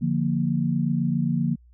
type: chord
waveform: sine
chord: Bb major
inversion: first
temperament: equal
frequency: 146.83 / 174.61 / 233.1 Hz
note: D3 / F3 / Bb3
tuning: 0 / 0 / 0 cents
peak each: -25 dBFS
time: 0.01-1.56 s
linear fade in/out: 20 ms
effects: added 60 Hz sine -50 dBFS peak until 1.73 s